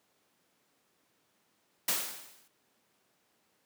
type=noise with exponential decay; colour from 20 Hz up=white; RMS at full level=-27 dBFS; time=1.88-2.48 s; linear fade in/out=5 ms; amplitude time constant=130 ms; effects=pink hiss -72 dBFS RMS until 3.65 s + high-pass 200 Hz 12 dB/octave